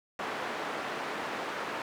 white band-pass noise, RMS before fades -36 dBFS, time 0.19-1.82 s, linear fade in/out 2 ms, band 250 to 1500 Hz, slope 12 dB/octave, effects none

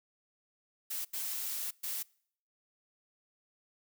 blue noise bursts at uneven times, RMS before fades -37 dBFS, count 3, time 0.9-1.05 / 1.13-1.71 / 1.83-2.03 s, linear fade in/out 10 ms, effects noise-tail reverb RT60 0.6 s tail -25 dB re dry

